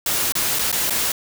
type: noise with dropouts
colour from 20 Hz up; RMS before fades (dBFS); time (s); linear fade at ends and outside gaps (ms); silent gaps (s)
white; -21; 0.06-1.12; 2; 0.322-0.353 / 0.589-0.592 / 0.717-0.726 / 0.898-0.905
effects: none